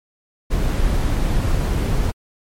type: noise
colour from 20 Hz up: brown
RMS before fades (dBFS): -18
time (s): 0.5-2.12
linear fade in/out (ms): 20
effects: MP3 64 kbps